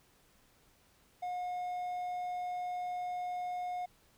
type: tone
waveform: triangle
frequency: 720 Hz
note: F#5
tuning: 47 cents flat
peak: -33 dBFS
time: 1.22-3.86 s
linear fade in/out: 10 ms
effects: pink hiss -67 dBFS RMS until 4.17 s